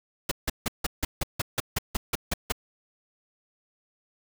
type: noise bursts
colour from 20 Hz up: pink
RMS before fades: -26 dBFS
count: 13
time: 0.29-2.522 s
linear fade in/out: 5 ms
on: 24 ms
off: 160 ms
effects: none